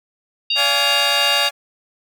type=harmonic tone; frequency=932.3 Hz; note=A#5; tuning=in tune; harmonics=3 / 4 / 5; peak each=-19 / -21 / -23 dBFS; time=0.5-1.49 s; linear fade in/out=5 ms
type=chord; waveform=15% pulse; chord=D diminished; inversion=none; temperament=equal with one note detuned; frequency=572.3 / 698.5 / 830.6 Hz; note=D5 / F5 / Ab5; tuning=-45 / 0 / 0 cents; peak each=-16 / -18 / -16 dBFS; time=0.55-1.51 s; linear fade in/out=50 ms
effects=none